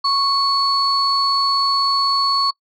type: tone pair together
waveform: sine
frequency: 1104 / 4416 Hz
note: C#6 / C#8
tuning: -7 / -7 cents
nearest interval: 2 octaves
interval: 2400 cents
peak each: -17 dBFS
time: 0.04-2.51 s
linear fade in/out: 10 ms
effects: noise-tail reverb RT60 0.1 s tail -23 dB re dry + tanh soft clip ceiling -7 dBFS